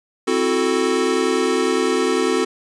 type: chord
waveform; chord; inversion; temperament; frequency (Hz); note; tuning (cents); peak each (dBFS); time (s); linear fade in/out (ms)
square; F# half-diminished seventh; second; equal; 261.6 / 329.6 / 370 / 440; C4 / E4 / F#4 / A4; 0 / 0 / 0 / 0; -24 / -26 / -21 / -22; 0.27-2.45; 10
effects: resampled to 22050 Hz